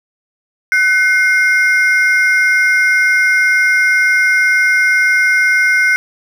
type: ring-modulated tone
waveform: triangle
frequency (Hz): 1814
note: A#6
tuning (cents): -48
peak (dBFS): -4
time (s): 0.72-5.96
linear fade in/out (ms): 0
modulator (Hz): 311
effects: none